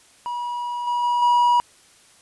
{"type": "tone with level steps", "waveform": "triangle", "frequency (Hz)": 966, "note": "B5", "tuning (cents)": -39, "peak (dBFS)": [-23, -18, -16, -12], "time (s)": [0.26, 1.6], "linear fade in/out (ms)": 0, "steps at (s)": [0.87, 1.03, 1.22], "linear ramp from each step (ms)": 5, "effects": ["white hiss -53 dBFS RMS until 2.21 s", "resampled to 24000 Hz"]}